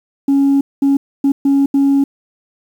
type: tone bursts at uneven times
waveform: sine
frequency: 277.2 Hz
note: C#4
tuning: in tune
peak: -7 dBFS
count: 5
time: 0.28-0.61 / 0.82-0.97 / 1.24-1.32 / 1.45-1.66 / 1.74-2.04 s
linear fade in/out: 5 ms
effects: tanh soft clip ceiling -7 dBFS + 7-bit